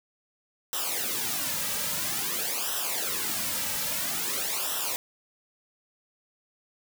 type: noise with flanger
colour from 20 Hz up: white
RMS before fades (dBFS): -30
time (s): 0.73-4.96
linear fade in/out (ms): 0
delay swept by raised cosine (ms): 0.44 to 2.84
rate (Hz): 0.5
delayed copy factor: -0.8
effects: none